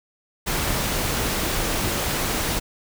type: noise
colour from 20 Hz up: pink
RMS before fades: -24 dBFS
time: 0.46-2.6 s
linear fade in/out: 20 ms
effects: none